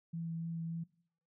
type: tone with vibrato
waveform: sine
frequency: 165.6 Hz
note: E3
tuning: 8 cents sharp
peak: -37 dBFS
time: 0.13-0.84 s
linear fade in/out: 10 ms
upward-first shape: triangle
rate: 3.5 Hz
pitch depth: 13 cents each way
effects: noise-tail reverb RT60 0.6 s tail -21 dB re dry